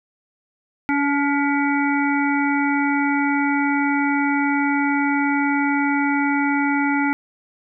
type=harmonic tone with a mistuned harmonic; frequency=283.2 Hz; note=C#4; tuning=37 cents sharp; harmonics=1 / 3 / 5 / 7 / 8; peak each=-19 / -24 / -26 / -27 / -28 dBFS; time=0.89-7.13 s; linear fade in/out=0 ms; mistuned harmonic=3; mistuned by=+20 cents; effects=none